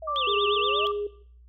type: exponential two-way sweep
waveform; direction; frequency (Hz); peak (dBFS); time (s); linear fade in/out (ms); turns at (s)
sine; down then up; 659.3 to 384.2 to 659.3; -34; 0.02-0.86; 5; 0.46
type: tone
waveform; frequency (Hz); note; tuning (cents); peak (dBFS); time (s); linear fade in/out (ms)
sine; 1174.7; D6; 0; -26; 0.07-0.92; 10
type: tone with vibrato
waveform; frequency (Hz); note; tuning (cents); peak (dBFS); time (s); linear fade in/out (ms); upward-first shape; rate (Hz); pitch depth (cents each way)
sine; 3114; G7; -12; -26; 0.16-0.87; 0; sine; 8.6; 270
type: tone with pitch glide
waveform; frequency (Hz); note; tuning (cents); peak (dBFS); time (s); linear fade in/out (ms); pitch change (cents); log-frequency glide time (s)
sine; 407.2 to 412.2; G#4 to G#4; -34 to -13; -27; 0.27-1.07; 5; +21; 0.38-0.48
effects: noise-tail reverb RT60 0.6 s tail -17 dB re dry + added 60 Hz sine -49 dBFS peak until 1.48 s